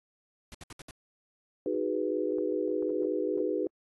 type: noise bursts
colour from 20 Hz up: pink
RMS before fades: -45 dBFS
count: 5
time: 0.52-0.909 s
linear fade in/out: 0 ms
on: 25 ms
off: 66 ms
type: chord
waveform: sine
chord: G# minor seventh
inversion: second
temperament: equal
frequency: 311.1 / 370 / 415.3 / 493.9 Hz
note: D#4 / F#4 / G#4 / B4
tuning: 0 / 0 / 0 / 0 cents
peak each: -33 dBFS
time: 1.66-3.67 s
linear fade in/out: 2 ms
type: clicks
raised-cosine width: 1 ms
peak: -36 dBFS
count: 2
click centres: 2.384 / 2.825 s
effects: AAC 32 kbps